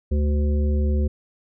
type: harmonic tone with a mistuned harmonic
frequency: 73 Hz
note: D2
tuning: 10 cents flat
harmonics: 1 / 3 / 5 / 7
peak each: -18 / -28 / -32 / -35 dBFS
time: 0.11-1.08 s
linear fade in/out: 10 ms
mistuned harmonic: 5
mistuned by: +40 cents
effects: none